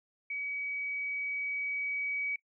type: tone with level ramp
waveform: sine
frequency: 2270 Hz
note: C#7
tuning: 41 cents sharp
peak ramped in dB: -34 to -31 dBFS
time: 0.3-2.36 s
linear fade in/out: 5 ms
effects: noise-tail reverb RT60 0.1 s tail -18 dB re dry